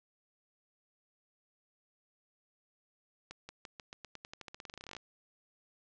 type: accelerating click train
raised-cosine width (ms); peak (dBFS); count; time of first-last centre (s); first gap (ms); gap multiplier
0.2; -28; 25; 3.31-4.966; 180; 0.9
effects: resampled to 16000 Hz + 9-bit